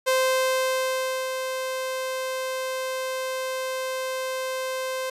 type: tone with ADSR envelope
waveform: sawtooth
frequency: 520 Hz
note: C5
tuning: 11 cents flat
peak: -15 dBFS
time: 0.06-5.1 s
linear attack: 21 ms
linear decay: 1200 ms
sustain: -8 dB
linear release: 5 ms
effects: resampled to 32000 Hz